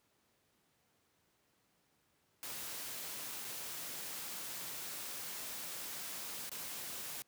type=noise with dropouts; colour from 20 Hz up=white; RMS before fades=-44 dBFS; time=2.43-7.22 s; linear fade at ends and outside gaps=0 ms; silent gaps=3.445-3.449 / 6.494-6.516 s; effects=pink hiss -75 dBFS RMS until 7.27 s + high-pass 100 Hz 12 dB/octave